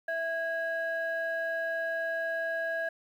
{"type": "tone pair together", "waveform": "sine", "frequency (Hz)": [659.1, 1646], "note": ["E5", "G#6"], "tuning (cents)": [0, -16], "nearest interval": "octave + major third", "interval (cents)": 1584, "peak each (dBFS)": [-31, -31], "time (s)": [0.08, 2.89], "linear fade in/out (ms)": 5, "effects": ["tanh soft clip ceiling -24 dBFS", "10-bit"]}